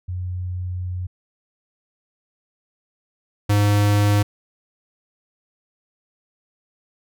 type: tone pair in turn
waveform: sine / square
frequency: 90.5 / 102.9 Hz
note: F#2 / G#2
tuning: -38 / -16 cents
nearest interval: major second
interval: 222 cents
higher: second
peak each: -24 / -15 dBFS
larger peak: second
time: 0.08-1.07 / 3.49-4.23 s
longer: first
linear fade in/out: 10 ms
effects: none